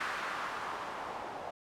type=noise with low-pass filter sweep; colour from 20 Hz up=blue; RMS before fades=-39 dBFS; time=0-1.51 s; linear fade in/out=10 ms; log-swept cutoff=1500 to 720 Hz; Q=1.9; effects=none